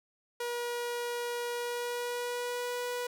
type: tone with pitch glide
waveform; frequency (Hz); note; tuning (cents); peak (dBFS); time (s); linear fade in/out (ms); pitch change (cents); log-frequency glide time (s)
sawtooth; 480 to 489.2; B4 to B4; -49 to -16; -29; 0.4-3.07; 5; +33; 1.53-2.74
effects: none